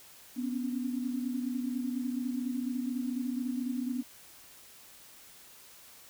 sine tone cluster, 246.2 / 270.4 / 280.3 Hz, B3 / C#4 / C#4, -5 / -43 / +19 cents, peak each -32 / -39 / -39 dBFS, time 0.36-4.03 s, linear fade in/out 20 ms, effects white hiss -54 dBFS RMS until 6.09 s

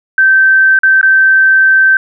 sine tone with dropouts, 1552 Hz, G6, 18 cents flat, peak -4 dBFS, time 0.18-1.97 s, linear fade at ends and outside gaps 2 ms, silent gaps 0.79-0.833 / 1.013-1.029 s, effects none

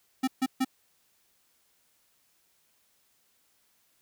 square tone bursts, 261.3 Hz, C4, 2 cents flat, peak -24 dBFS, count 3, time 0.23-0.648 s, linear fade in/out 10 ms, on 46 ms, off 140 ms, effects white hiss -69 dBFS RMS until 4.01 s

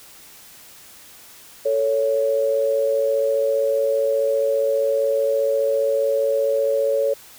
sine tone pair together, 442.9 / 558 Hz, A4 / C#5, +11 / +11 cents, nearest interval major third, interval 400 cents, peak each -22 / -18 dBFS, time 1.65-7.14 s, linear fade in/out 10 ms, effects white hiss -45 dBFS RMS until 7.38 s

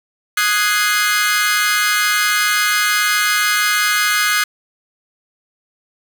sawtooth chord, Ab dominant seventh, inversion second, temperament equal, 1244.5 / 1480 / 1661.2 / 2093 Hz, Eb6 / Gb6 / Ab6 / C7, 0 / 0 / 0 / 0 cents, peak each -16 dBFS, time 0.37-4.44 s, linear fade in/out 5 ms, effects none

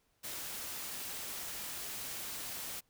white noise, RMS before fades -42 dBFS, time 0.23-2.81 s, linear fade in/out 20 ms, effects pink hiss -75 dBFS RMS until 2.89 s

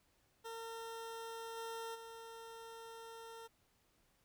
20% pulse tone with level steps, 455.7 Hz, A#4, 39 cents flat, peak -40 / -38 / -45 dBFS, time 0.44-3.48 s, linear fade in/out 20 ms, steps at 1.56 / 1.94 s, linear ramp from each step 20 ms, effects pink hiss -75 dBFS RMS until 4.24 s

